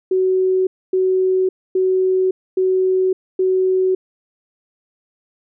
sine tone bursts, 374.1 Hz, F#4, 19 cents sharp, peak -13 dBFS, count 5, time 0.11-3.95 s, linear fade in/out 5 ms, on 560 ms, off 260 ms, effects none

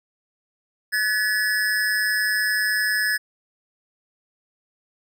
square tone with amplitude modulation, 1710 Hz, A6, 50 cents flat, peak -17 dBFS, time 0.92-3.18 s, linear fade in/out 20 ms, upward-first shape sine, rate 207 Hz, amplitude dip 75%, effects none

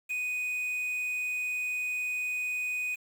triangle tone with quantisation, 2489 Hz, D#7, in tune, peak -28 dBFS, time 0.09-2.96 s, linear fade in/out 20 ms, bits 8, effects none

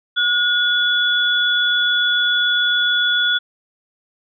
sine tone pair together, 1445 / 3419 Hz, F#6 / G#7, -41 / +50 cents, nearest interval octave + minor third, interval 1491 cents, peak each -17 dBFS, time 0.16-3.39 s, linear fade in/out 20 ms, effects none

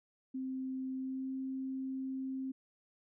sine tone with pitch glide, 261.6 to 264.3 Hz, C4 to C4, 0 to +18 cents, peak -36 dBFS, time 0.34-2.52 s, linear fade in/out 10 ms, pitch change +18 cents, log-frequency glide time 0.95-1.32 s, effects none

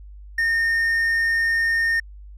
triangle tone, 1830 Hz, A#6, 32 cents flat, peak -16 dBFS, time 0.38-2 s, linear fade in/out 5 ms, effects added 50 Hz sine -38 dBFS peak until 2.37 s + resampled to 32000 Hz

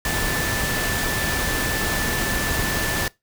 sine tone in noise, 1757 Hz, A6, 3 cents flat, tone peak -27 dBFS, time 0.05-3.08 s, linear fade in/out 2 ms, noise pink, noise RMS -24 dBFS, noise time 0.05-3.08 s, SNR -6 dB, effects noise-tail reverb RT60 0.2 s tail -22 dB re dry

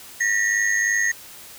sine tone cluster, 1829 / 1932 / 6470 Hz, A#6 / B6 / G#8, -33 / -39 / -46 cents, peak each -22 / -21 / -26 dBFS, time 0.2-1.12 s, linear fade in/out 10 ms, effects white hiss -42 dBFS RMS until 1.58 s

